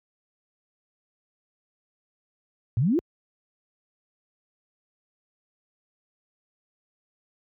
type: exponential sweep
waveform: sine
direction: up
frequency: 103.83 to 376.3 Hz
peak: -19 dBFS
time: 2.77-2.99 s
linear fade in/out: 0 ms
effects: high-pass 60 Hz 12 dB/octave